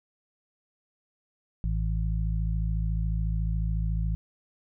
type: harmonic tone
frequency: 54 Hz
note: A1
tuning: 32 cents flat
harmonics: 1 / 2 / 3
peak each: -26 / -32 / -33 dBFS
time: 1.64-4.15 s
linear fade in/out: 0 ms
effects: none